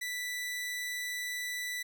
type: tone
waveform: sawtooth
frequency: 1975.5 Hz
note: B6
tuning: in tune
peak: -31 dBFS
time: 0.01-1.83 s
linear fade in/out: 10 ms
effects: none